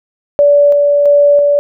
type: tone with tremolo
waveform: sine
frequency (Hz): 577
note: D5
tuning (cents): -31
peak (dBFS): -4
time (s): 0.39-1.59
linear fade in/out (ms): 0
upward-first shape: square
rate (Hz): 1.5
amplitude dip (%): 25
effects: none